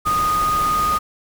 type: tone in noise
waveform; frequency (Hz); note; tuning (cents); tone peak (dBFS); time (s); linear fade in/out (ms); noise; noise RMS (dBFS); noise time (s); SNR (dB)
sine; 1235; D#6; -13; -16; 0.05-0.99; 20; pink; -28; 0.05-0.99; +9
effects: none